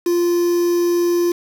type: tone with quantisation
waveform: triangle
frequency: 347.7 Hz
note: F4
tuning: 8 cents flat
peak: -12 dBFS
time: 0.06-1.32 s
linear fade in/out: 5 ms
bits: 5
effects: none